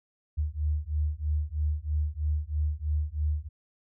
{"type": "beating tone pair", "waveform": "sine", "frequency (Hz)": [74.1, 77.2], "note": ["D2", "D#2"], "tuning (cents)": [16, -13], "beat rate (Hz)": 3.1, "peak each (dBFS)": -29, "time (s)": [0.37, 3.49], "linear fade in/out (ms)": 20, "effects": []}